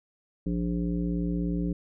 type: harmonic tone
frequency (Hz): 58.4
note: A#1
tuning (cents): +4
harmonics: 1 / 3 / 5 / 7 / 9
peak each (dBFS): -32 / -28 / -32 / -40 / -45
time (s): 0.46-1.73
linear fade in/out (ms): 5
effects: none